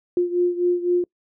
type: beating tone pair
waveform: sine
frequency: 352.7 / 356.6 Hz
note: F4 / F4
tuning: +17 / +36 cents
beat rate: 3.9 Hz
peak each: -19 / -23 dBFS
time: 0.17-1.04 s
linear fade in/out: 2 ms
effects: noise-tail reverb RT60 0.1 s tail -25 dB re dry